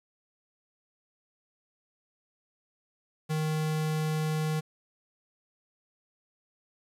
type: tone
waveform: square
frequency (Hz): 155.56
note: D#3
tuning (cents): 0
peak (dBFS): -28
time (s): 3.29-4.61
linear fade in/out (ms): 20
effects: resampled to 32000 Hz + 9-bit